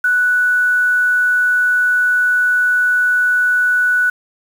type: tone with quantisation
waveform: sine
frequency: 1480 Hz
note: F#6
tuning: in tune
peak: -11 dBFS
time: 0.04-4.1 s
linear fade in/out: 5 ms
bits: 6
effects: none